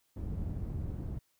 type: low-pass noise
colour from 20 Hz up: white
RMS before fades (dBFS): -37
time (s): 0.16-1.19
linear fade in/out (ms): 10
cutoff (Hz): 120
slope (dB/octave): 12
effects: white hiss -74 dBFS RMS until 1.39 s